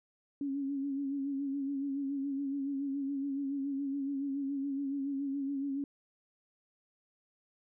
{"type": "tone with vibrato", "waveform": "sine", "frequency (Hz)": 277.2, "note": "C#4", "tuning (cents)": 0, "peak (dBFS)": -32, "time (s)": [0.41, 5.84], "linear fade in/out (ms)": 2, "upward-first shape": "sine", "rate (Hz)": 7.1, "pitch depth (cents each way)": 47, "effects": []}